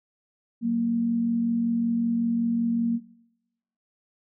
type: tone pair together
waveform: sine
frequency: 187.89 / 233.2 Hz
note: F#3 / A#3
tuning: +27 / +1 cents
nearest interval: major third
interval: 374 cents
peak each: -32 / -22 dBFS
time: 0.61-3 s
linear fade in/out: 50 ms
effects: noise-tail reverb RT60 0.9 s tail -21 dB re dry